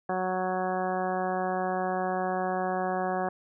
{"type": "harmonic tone", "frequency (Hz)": 185, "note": "F#3", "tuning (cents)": 0, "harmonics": [1, 2, 3, 4, 5, 6, 7, 8, 9], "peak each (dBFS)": [-35, -34, -34, -30, -40, -38, -44, -44, -40], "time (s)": [0.09, 3.29], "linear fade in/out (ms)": 5, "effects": []}